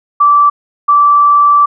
sine tone pair in turn, 1163 / 1163 Hz, D6 / D6, -17 / -17 cents, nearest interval unison, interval 0 cents, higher neither, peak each -4 dBFS, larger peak neither, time 0.2-0.5 / 0.88-1.66 s, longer second, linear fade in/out 10 ms, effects none

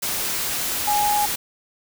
sine tone in noise, 830.6 Hz, G#5, in tune, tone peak -18 dBFS, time 0.87-1.26 s, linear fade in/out 10 ms, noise white, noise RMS -25 dBFS, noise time 0.02-1.36 s, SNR +4 dB, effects none

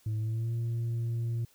sine tone with pitch glide, 108.6 to 116.39 Hz, A2 to A#2, -22 to -2 cents, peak -26 dBFS, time 0.06-1.45 s, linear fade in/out 5 ms, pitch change +120 cents, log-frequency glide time 0.18-0.53 s, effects tanh soft clip ceiling -28 dBFS + white hiss -64 dBFS RMS until 1.54 s

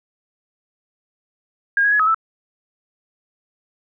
sine tone with pitch steps, 1622 / 1657 / 1688 / 1274 / 1318 Hz, G#6 / G#6 / G#6 / D#6 / E6, -41 / -4 / +28 / +41 / -1 cents, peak -13 dBFS, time 1.77-2.145 s, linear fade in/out 2 ms, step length 75 ms, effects none

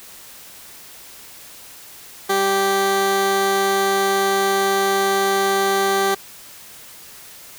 15% pulse tone pair together, 195.55 / 391.1 Hz, G3 / G4, -4 / -4 cents, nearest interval octave, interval 1200 cents, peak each -22 / -11 dBFS, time 2.29-6.15 s, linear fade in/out 10 ms, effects white hiss -41 dBFS RMS until 7.58 s

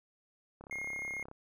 click train, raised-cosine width 1 ms, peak -35 dBFS, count 25, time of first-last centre 0.61-1.314 s, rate 34.1 Hz
triangle tone, 2142 Hz, C7, 40 cents sharp, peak -35 dBFS, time 0.71-1.23 s, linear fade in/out 2 ms
effects none

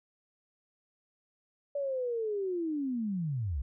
sine linear sweep, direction down, 577 to 57.5 Hz, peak -30 dBFS, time 1.75-3.62 s, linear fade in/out 5 ms, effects none

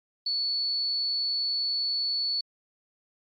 sine tone, 4435 Hz, C#8, in tune, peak -25 dBFS, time 0.26-2.41 s, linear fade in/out 5 ms, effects MP3 32 kbps

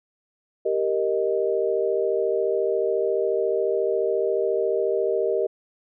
sine chord, Eb major, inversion first, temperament equal, 392 / 466.2 / 622.3 Hz, G4 / Bb4 / Eb5, 0 / 0 / 0 cents, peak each -24 / -24 / -26 dBFS, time 0.65-5.47 s, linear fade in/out 10 ms, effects none

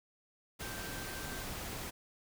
sine tone in noise, 1563 Hz, G6, 6 cents flat, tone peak -48 dBFS, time 0.61-1.44 s, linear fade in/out 20 ms, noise pink, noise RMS -42 dBFS, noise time 0.59-1.91 s, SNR -9 dB, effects none

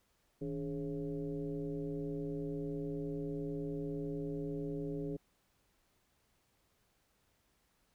sine tone with frequency modulation, 287.2 Hz, D4, 39 cents flat, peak -36 dBFS, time 0.41-5.17 s, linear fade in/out 10 ms, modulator 129 Hz, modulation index 1.4, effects pink hiss -75 dBFS RMS until 7.94 s

